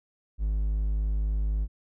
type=tone; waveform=triangle; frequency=51.91 Hz; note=G#1; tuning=in tune; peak=-22 dBFS; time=0.38-1.68 s; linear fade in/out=50 ms; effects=none